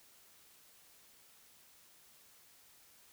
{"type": "silence", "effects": ["white hiss -63 dBFS RMS until 3.12 s"]}